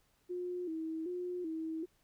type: tone with vibrato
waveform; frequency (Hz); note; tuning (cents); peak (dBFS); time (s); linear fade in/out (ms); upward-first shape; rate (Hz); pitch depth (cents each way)
sine; 339; E4; +49; -36; 0.29-1.86; 20; square; 1.3; 94
effects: pink hiss -73 dBFS RMS until 2.03 s

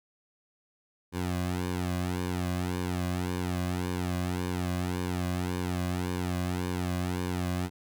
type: tone with flanger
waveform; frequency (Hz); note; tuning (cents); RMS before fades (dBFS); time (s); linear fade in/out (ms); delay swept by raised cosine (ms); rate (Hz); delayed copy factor
sawtooth; 90; F#2; -47; -31; 1.12-7.7; 50; 1.5 to 2.24; 1.8; -0.85
effects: none

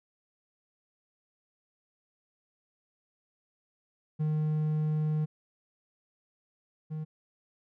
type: tone pair in turn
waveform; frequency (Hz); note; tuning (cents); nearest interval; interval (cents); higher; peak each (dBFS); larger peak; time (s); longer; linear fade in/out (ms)
triangle; 153.7 / 155.49; D#3 / D#3; -21 / -1; unison; 20; second; -24 / -31; first; 4.19-5.26 / 6.9-7.05; first; 20
effects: none

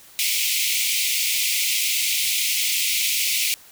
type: high-pass noise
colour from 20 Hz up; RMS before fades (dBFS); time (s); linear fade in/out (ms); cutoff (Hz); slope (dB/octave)
pink; -22; 0.19-3.54; 0; 2100; 96
effects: white hiss -48 dBFS RMS until 3.71 s

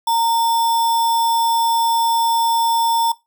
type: tone with sample-and-hold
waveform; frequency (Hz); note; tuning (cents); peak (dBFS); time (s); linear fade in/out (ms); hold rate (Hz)
sine; 920; A#5; -23; -14; 0.07-3.12; 5; 4410
effects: noise-tail reverb RT60 0.2 s tail -18 dB re dry

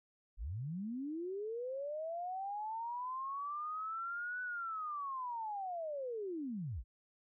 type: linear two-way sweep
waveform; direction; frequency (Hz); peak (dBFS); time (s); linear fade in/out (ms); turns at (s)
sine; up then down; 38.49 to 1497 to 38.49; -38; 0.37-6.84; 50; 4.42
effects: none

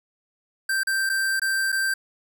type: tone with dropouts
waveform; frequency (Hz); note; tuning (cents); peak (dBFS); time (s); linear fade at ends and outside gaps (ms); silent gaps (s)
square; 1568; G6; 0; -22; 0.69-1.94; 5; 0.834-0.87 / 1.093-1.097 / 1.397-1.417 / 1.72-1.725
effects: none

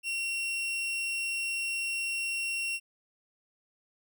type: tone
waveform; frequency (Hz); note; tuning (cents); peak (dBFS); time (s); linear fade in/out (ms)
40% pulse; 2736; F7; -36; -29; 0.03-2.8; 50
effects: none

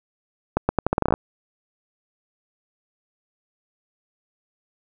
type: accelerating click train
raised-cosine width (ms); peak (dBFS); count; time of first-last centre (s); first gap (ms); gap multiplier
1; -4; 12; 0.57-1.139; 120; 0.81
effects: none

